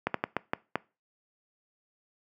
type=slowing click train; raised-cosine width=0.5 ms; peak=-11 dBFS; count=6; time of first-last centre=0.07-0.756 s; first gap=73 ms; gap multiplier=1.32; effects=noise-tail reverb RT60 0.3 s tail -22 dB re dry + high-pass 150 Hz 12 dB/octave